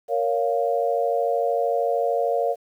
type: chord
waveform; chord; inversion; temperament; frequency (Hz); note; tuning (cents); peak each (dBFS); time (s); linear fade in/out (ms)
sine; Bb minor; none; just; 466.2 / 559.4 / 699.2; Bb4 / Db5 / F5; 0 / +16 / +2; -24; 0.08-2.56; 50
effects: 9-bit